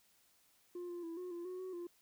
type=tone with pitch steps; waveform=sine; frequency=353.5 / 348.7 / 332 / 361.9 / 344.3 / 366.2 / 372.5 / 347.7 Hz; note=F4 / F4 / E4 / F#4 / F4 / F#4 / F#4 / F4; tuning=+21 / -3 / +12 / -38 / -25 / -18 / +12 / -8 cents; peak=-39 dBFS; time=0.75-1.87 s; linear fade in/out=5 ms; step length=140 ms; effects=tanh soft clip ceiling -41 dBFS + white hiss -71 dBFS RMS until 2.01 s